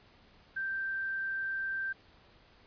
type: tone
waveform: sine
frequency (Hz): 1568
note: G6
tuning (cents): 0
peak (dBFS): -32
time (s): 0.56-1.93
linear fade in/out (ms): 10
effects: pink hiss -61 dBFS RMS until 2.66 s + resampled to 11025 Hz